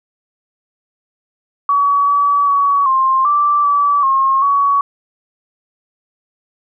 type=tone with pitch steps; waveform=sine; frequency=1134 / 1143 / 1129 / 1057 / 1170 / 1152 / 1076 / 1125 Hz; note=C#6 / D6 / C#6 / C6 / D6 / D6 / C6 / C#6; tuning=+39 / -47 / +31 / +17 / -7 / -34 / +48 / +25 cents; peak=-10 dBFS; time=1.69-4.81 s; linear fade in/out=2 ms; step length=390 ms; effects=none